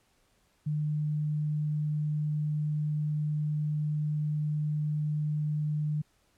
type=tone; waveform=sine; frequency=150.8 Hz; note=D3; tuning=46 cents sharp; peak=-27 dBFS; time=0.66-6.02 s; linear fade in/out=10 ms; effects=pink hiss -69 dBFS RMS until 6.37 s + low-pass 12000 Hz 12 dB/octave